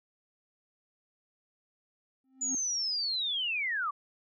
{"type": "tone with exponential growth", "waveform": "triangle", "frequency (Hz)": 263, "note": "C4", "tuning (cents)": 9, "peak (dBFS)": -31, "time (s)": [2.24, 2.55], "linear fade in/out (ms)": 2, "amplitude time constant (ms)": 66}
{"type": "linear sweep", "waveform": "sine", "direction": "down", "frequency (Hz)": [6990, 1108.7], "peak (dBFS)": -29, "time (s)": [2.41, 3.91], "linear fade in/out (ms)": 10}
{"effects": []}